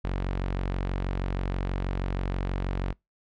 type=tone; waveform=sawtooth; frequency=46.25 Hz; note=F#1; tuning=in tune; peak=-23 dBFS; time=0.04-2.93 s; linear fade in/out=10 ms; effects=noise-tail reverb RT60 0.2 s tail -26 dB re dry + low-pass 3000 Hz 12 dB/octave